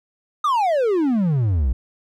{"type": "exponential sweep", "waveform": "triangle", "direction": "down", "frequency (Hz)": [1260, 57], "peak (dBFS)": -14, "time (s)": [0.44, 1.73], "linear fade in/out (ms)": 5, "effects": []}